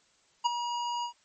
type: tone with ADSR envelope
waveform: square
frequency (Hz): 957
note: A#5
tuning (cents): +45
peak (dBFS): -21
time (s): 0.44-1.13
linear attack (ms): 21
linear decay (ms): 15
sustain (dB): -10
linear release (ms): 96
effects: white hiss -66 dBFS RMS until 1.24 s + MP3 32 kbps